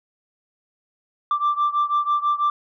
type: beating tone pair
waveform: sine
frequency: 1174.7 / 1180.8 Hz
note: D6 / D6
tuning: 0 / +9 cents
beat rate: 6.1 Hz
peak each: -19 / -21 dBFS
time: 1.31-2.5 s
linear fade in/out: 2 ms
effects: tanh soft clip ceiling -14 dBFS